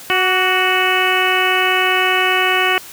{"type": "harmonic tone with a mistuned harmonic", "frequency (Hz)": 370, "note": "F#4", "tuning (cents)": 0, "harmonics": [1, 2, 3, 4, 5, 6, 7, 8], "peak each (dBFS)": [-21, -21, -21, -21, -21, -21, -21, -21], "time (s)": [0.1, 2.78], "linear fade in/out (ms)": 0, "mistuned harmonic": 3, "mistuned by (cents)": 38, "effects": ["white hiss -36 dBFS RMS until 2.92 s", "high-pass 60 Hz 12 dB/octave"]}